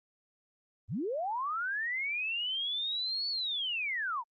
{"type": "linear two-way sweep", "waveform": "sine", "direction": "up then down", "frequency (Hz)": [69.3, 4487, 872], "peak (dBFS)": -31, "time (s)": [0.88, 4.24], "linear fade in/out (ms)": 50, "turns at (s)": 3.29, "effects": ["Opus 32 kbps"]}